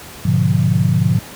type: chord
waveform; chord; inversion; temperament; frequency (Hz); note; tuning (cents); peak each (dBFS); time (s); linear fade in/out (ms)
sine; G# diminished seventh; none; equal with one note detuned; 103.83 / 123.47 / 146.83 / 176.54; G#2 / B2 / D3 / F3; 0 / 0 / 0 / +19; -17; 0.25-1.19; 5
effects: pink hiss -35 dBFS RMS until 1.35 s + high-pass 60 Hz 12 dB/octave